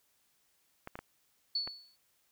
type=clicks; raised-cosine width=0.5 ms; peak=-27 dBFS; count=4; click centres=0.874 / 0.955 / 0.99 / 1.675 s
type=tone with exponential decay; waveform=sine; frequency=4435 Hz; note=C#8; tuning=in tune; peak=-28 dBFS; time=1.55-1.96 s; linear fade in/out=5 ms; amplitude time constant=88 ms
effects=white hiss -73 dBFS RMS until 2.31 s